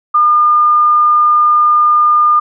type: tone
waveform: sine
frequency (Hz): 1210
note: D#6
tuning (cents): -49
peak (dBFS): -6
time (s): 0.14-2.4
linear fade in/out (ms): 10
effects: none